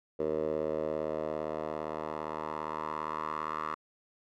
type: tone with band-pass filter sweep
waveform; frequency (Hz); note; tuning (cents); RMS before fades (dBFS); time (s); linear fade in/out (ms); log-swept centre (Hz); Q
10% pulse; 77.5; D#2; -6; -35; 0.19-3.75; 10; 480 to 1200; 3.6
effects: none